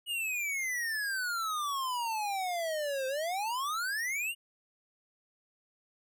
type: exponential two-way sweep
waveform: square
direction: down then up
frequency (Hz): 2914 to 517 to 2914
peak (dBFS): -32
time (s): 0.06-4.35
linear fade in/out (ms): 50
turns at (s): 3.07
effects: none